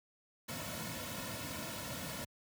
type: noise with comb filter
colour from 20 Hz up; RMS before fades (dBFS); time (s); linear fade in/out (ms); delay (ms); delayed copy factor
pink; -42; 0.48-2.25; 10; 2.5; -0.8
effects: high-pass 80 Hz 12 dB/octave